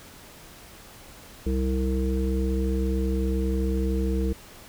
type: harmonic tone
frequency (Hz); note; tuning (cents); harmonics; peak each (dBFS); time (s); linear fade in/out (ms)
65.2; C2; -5; 1 / 3 / 5 / 7; -24 / -29 / -31 / -32; 1.46-4.33; 5
effects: pink hiss -47 dBFS RMS until 4.68 s